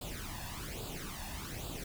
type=noise with flanger; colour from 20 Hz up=pink; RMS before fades=-42 dBFS; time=0.01-1.84 s; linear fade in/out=5 ms; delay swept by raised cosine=0.25 to 1.15 ms; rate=1.2 Hz; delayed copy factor=+0.7; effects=none